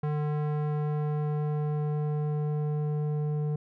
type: tone with low-pass filter sweep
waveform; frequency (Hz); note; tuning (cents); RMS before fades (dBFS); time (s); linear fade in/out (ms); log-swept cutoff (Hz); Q
square; 149.7; D3; +33; -29; 0.03-3.56; 5; 1200 to 480; 0.78
effects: none